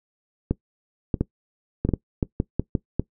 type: clicks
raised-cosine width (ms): 3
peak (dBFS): -8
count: 11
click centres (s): 0.51 / 1.142 / 1.21 / 1.85 / 1.89 / 1.937 / 2.228 / 2.401 / 2.596 / 2.752 / 2.996
effects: noise-tail reverb RT60 0.1 s tail -20 dB re dry